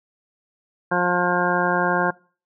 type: harmonic tone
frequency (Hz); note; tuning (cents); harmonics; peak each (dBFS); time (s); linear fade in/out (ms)
177.7; F3; +30; 1 / 2 / 3 / 4 / 5 / 6 / 8 / 9; -26 / -26 / -26 / -26 / -26 / -26 / -26 / -26; 0.91-2.11; 10
effects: noise-tail reverb RT60 0.4 s tail -23 dB re dry